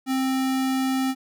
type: tone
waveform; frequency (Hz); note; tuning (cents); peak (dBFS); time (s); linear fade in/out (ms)
square; 263.3; C4; +11; -22; 0.06-1.15; 50
effects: none